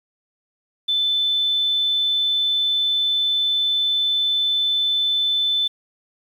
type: tone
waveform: sine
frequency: 3520 Hz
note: A7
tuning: in tune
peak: -17 dBFS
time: 0.88-5.68 s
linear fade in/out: 10 ms
effects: 8-bit